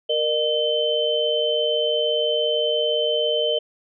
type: tone cluster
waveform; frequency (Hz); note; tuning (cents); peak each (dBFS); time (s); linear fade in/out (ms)
sine; 467.5 / 605 / 3077; A#4 / D#5 / G7; +5 / -49 / -33; -23; 0.09-3.59; 10
effects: none